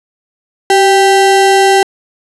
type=ring-modulated tone; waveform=square; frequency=587.3 Hz; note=D5; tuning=in tune; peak=-3 dBFS; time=0.7-1.83 s; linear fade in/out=2 ms; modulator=203 Hz; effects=resampled to 24000 Hz + 7-bit